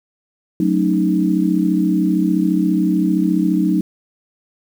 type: chord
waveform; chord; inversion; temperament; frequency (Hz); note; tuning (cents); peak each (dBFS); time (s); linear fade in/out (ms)
sine; D# half-diminished seventh; first; equal; 185 / 220 / 277.2 / 311.1; F#3 / A3 / C#4 / D#4; 0 / 0 / 0 / 0; -17 / -22 / -22 / -17; 0.6-3.81; 2
effects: 7-bit